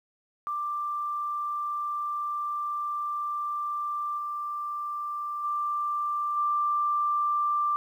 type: tone with level steps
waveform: sine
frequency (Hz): 1181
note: D6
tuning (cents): +9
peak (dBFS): -28 / -30 / -26 / -23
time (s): 0.47-7.76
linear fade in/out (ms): 0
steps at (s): 4.17 / 5.43 / 6.36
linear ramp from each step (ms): 20
effects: 10-bit